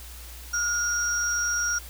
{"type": "tone pair together", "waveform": "sine", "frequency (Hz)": [1419, 5676], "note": ["F6", "F8"], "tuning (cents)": [27, 27], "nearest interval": "2 octaves", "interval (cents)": 2400, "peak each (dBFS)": [-26, -26], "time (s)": [0.53, 1.79], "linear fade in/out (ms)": 10, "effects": ["added 60 Hz sine -41 dBFS peak until 1.89 s", "white hiss -45 dBFS RMS until 1.89 s"]}